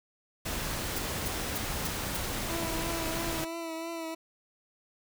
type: noise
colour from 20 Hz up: pink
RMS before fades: -34 dBFS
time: 0.45-3.45 s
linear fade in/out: 10 ms
type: noise bursts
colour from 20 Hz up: blue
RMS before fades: -34 dBFS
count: 5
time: 0.96-2.17 s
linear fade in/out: 5 ms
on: 26 ms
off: 270 ms
type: tone with vibrato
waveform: 20% pulse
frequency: 329.6 Hz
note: E4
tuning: in tune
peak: -30 dBFS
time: 2.49-4.15 s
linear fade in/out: 10 ms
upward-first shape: triangle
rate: 3 Hz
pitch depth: 39 cents each way
effects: none